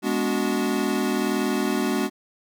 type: chord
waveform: square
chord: G# half-diminished seventh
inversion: none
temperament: equal with one note detuned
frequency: 207.7 / 246.9 / 288.5 / 370 Hz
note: G#3 / B3 / D4 / F#4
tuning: 0 / 0 / -31 / 0 cents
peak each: -28 dBFS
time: 0.02-2.1 s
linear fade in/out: 50 ms
effects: none